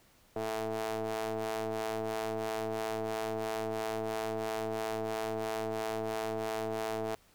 sawtooth ring-modulated tone, 110.5 Hz, A2, 8 cents sharp, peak -26 dBFS, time 0.36-7.15 s, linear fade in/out 0 ms, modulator 551 Hz, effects pink hiss -64 dBFS RMS until 7.34 s

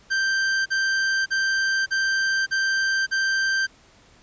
45% pulse tone bursts, 1568 Hz, G6, in tune, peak -20 dBFS, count 6, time 0.1-3.67 s, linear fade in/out 20 ms, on 560 ms, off 42 ms, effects pink hiss -54 dBFS RMS until 4.22 s + resampled to 16000 Hz

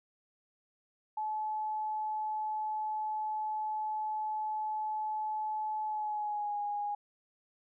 sine tone with pitch glide, 860 to 824.5 Hz, A5 to G#5, -40 to -13 cents, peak -32 dBFS, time 1.17-6.95 s, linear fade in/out 5 ms, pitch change -73 cents, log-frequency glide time 5.85-6.58 s, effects none

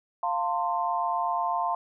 sine chord, F major, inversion none, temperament equal with one note detuned, 698.5 / 898.5 / 1046.5 Hz, F5 / A5 / C6, 0 / +36 / 0 cents, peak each -29 dBFS, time 0.23-1.75 s, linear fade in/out 2 ms, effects none

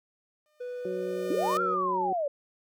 sawtooth tone with exponential growth, 605 Hz, D#5, 49 cents flat, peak -26 dBFS, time 0.46-1.57 s, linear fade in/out 0 ms, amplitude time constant 240 ms
triangle tone with pitch glide, 493.9 to 480.1 Hz, B4 to B4, 0 to -49 cents, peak -32 dBFS, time 0.6-1.75 s, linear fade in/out 10 ms, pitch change -49 cents, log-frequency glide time 1.15-1.45 s
harmonic tone, 185 Hz, F#3, in tune, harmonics 1 / 2 / 3, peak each -40 / -32 / -38 dBFS, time 0.85-2.13 s, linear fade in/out 2 ms
sine linear two-way sweep, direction up then down, 253.6 to 1396.9 to 547 Hz, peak -26 dBFS, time 1.3-2.28 s, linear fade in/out 5 ms, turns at 1.61 s
effects none

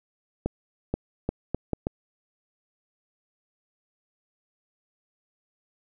accelerating click train, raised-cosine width 2 ms, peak -12 dBFS, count 6, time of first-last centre 0.46-1.869 s, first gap 480 ms, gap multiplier 0.73, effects none

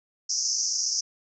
white band-pass noise, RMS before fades -27 dBFS, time 0.29-1.01 s, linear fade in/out 10 ms, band 5100 to 6400 Hz, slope 96 dB/octave, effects none

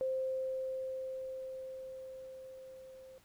sine tone with level ramp, 523.3 Hz, C5, in tune, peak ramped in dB -31 to -51 dBFS, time 0.01-3.18 s, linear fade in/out 0 ms, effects pink hiss -66 dBFS RMS until 3.24 s

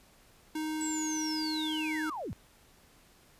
square tone, 311.1 Hz, D#4, in tune, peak -33 dBFS, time 0.55-2.1 s, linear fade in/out 5 ms
sine linear sweep, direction down, 7902 to 51.7 Hz, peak -35 dBFS, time 0.81-2.33 s, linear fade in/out 0 ms
effects pink hiss -61 dBFS RMS until 3.39 s + resampled to 32000 Hz

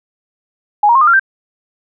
sine tone with pitch steps, 830.6 / 943.1 / 1071 / 1216.1 / 1380.9 / 1568 Hz, G#5 / A#5 / C6 / D#6 / F6 / G6, 0 / +20 / +40 / -40 / -20 / 0 cents, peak -6 dBFS, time 0.83-1.196 s, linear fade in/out 5 ms, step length 61 ms, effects none

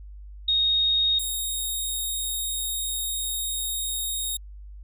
sine / 10% pulse tone pair in turn, 3729 / 3729 Hz, A#7 / A#7, 0 / 0 cents, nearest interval unison, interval 0 cents, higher neither, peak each -19 dBFS, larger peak neither, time 0.48-1.19 / 1.19-4.37 s, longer second, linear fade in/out 5 ms, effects added 50 Hz sine -39 dBFS peak until 4.83 s

